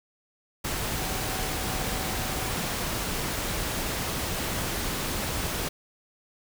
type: tone in noise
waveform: sine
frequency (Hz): 757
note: F#5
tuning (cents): +39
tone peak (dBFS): -40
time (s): 0.94-2.5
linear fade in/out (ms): 10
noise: pink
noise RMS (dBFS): -30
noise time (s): 0.64-5.69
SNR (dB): -13
effects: none